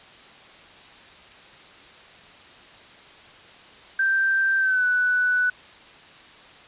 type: tone with pitch glide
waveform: sine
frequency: 1568 to 1486.8 Hz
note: G6 to F#6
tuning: 0 to +8 cents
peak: -18 dBFS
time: 3.99-5.5 s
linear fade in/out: 5 ms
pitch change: -92 cents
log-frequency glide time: 4.58-4.85 s
effects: white hiss -47 dBFS RMS until 6.67 s + resampled to 8000 Hz